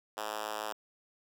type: tone with high-pass filter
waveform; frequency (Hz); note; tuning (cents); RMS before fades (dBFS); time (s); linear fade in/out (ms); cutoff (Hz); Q
5% pulse; 107; A2; -48; -38; 0.17-0.73; 10; 580; 0.95
effects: none